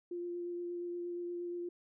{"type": "tone with vibrato", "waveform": "sine", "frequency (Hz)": 349.2, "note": "F4", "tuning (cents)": 0, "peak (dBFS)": -37, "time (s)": [0.11, 1.69], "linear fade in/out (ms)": 5, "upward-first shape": "sine", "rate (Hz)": 8.5, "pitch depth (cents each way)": 11, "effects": []}